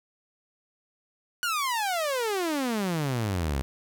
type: exponential sweep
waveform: sawtooth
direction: down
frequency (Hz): 1481 to 62.9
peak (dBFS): -22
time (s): 1.43-3.62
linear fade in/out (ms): 0
effects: none